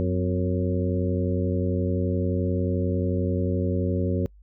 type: harmonic tone with a mistuned harmonic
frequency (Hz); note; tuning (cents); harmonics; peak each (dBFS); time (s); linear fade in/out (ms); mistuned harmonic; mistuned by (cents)
91.4; F#2; -21; 1 / 2 / 3 / 4 / 5 / 6; -25 / -28 / -30 / -31 / -32 / -33; 0-4.26; 0; 3; -77
effects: noise-tail reverb RT60 0.1 s tail -26 dB re dry + added 50 Hz sine -48 dBFS peak until 4.42 s